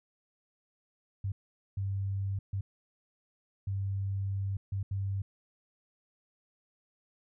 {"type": "tone bursts at uneven times", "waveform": "sine", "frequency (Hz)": 98, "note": "G2", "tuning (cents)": 0, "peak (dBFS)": -30, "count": 6, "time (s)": [[1.24, 1.32], [1.77, 2.39], [2.53, 2.61], [3.67, 4.57], [4.72, 4.83], [4.91, 5.22]], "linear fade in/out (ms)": 5, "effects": []}